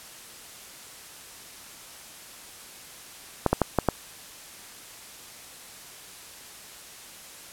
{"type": "clicks", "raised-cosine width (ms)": 1, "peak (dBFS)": -5, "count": 5, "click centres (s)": [3.463, 3.53, 3.617, 3.787, 3.887], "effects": ["white hiss -45 dBFS RMS until 7.52 s", "low-pass 12000 Hz 12 dB/octave"]}